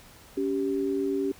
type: tone pair together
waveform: sine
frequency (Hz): 280.6 / 390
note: C#4 / G4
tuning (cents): +21 / -9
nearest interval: tritone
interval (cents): 570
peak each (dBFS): -28 / -27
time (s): 0.37-1.32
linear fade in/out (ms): 5
effects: pink hiss -52 dBFS RMS until 1.39 s